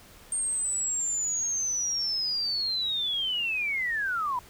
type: linear sweep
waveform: sine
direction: down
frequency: 8700 to 952 Hz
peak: -26 dBFS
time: 0.32-4.39 s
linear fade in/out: 2 ms
effects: pink hiss -52 dBFS RMS until 4.49 s